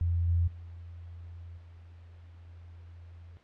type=tone with level steps; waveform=sine; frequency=85.5 Hz; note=F2; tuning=36 cents flat; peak=-25 / -23 / -42 / -48 / -46 dBFS; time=0.01-3.37 s; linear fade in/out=0 ms; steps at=0.28 / 0.47 / 1.57 / 2.46 s; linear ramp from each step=10 ms; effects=pink hiss -64 dBFS RMS until 3.43 s + low-pass 3000 Hz 12 dB/octave